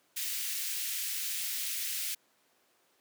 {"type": "high-pass noise", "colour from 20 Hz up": "white", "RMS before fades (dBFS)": -35, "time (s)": [0.16, 2.15], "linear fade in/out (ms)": 10, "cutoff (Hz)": 1900, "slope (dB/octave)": 24, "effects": ["pink hiss -69 dBFS RMS until 3 s", "high-pass 300 Hz 12 dB/octave"]}